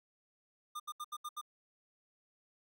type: tone bursts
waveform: square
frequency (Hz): 1207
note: D6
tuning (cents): +47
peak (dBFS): -40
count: 6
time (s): 0.75-1.414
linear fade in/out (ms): 10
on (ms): 49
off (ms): 74
effects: none